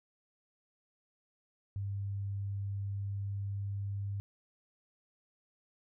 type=tone with pitch glide; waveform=sine; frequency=99.5 to 100.08 Hz; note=G2 to G2; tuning=+26 to +36 cents; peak=-34 dBFS; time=1.76-4.2 s; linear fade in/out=0 ms; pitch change=+10 cents; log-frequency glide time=2.81-4.06 s; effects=none